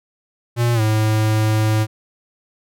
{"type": "tone with pitch glide", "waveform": "square", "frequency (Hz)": [119.1, 108.59], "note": ["A#2", "A2"], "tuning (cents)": [38, -22], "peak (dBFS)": -15, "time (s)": [0.56, 1.87], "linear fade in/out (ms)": 50, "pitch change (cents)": -160, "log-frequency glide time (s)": [0.74, 0.81], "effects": []}